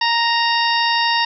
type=harmonic tone with a mistuned harmonic; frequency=932.3 Hz; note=A#5; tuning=in tune; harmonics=1 / 2 / 3 / 4 / 5 / 6; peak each=-18 / -21 / -23 / -24 / -25 / -26 dBFS; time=0.01-1.25 s; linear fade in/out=5 ms; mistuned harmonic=6; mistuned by=-70 cents; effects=none